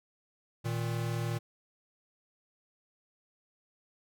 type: tone pair together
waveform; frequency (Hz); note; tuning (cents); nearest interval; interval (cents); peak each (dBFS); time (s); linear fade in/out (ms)
square; 116.54 / 156.38; A#2 / D#3; 0 / +9; perfect fourth; 509; -33 / -37; 0.64-1.39; 20
effects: none